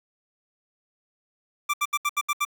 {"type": "tone bursts", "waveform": "25% pulse", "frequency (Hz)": 1174.7, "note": "D6", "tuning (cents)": 0, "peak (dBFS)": -18, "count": 7, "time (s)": [1.69, 2.451], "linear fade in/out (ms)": 10, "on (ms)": 47, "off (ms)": 72, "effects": ["9-bit"]}